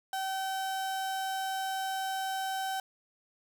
35% pulse tone, 768 Hz, G5, 36 cents flat, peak -30 dBFS, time 0.13-2.8 s, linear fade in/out 2 ms, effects 10-bit

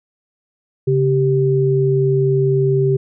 sine tone pair together, 137.85 / 389.9 Hz, C#3 / G4, -9 / -9 cents, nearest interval octave + tritone, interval 1800 cents, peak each -15 dBFS, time 0.87-2.97 s, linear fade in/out 10 ms, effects none

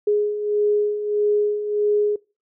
sine beating tone pair, 415.3 / 416.9 Hz, G#4 / G#4, 0 / +7 cents, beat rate 1.6 Hz, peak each -25 / -18 dBFS, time 0.07-2.16 s, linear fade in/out 5 ms, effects noise-tail reverb RT60 0.3 s tail -23 dB re dry

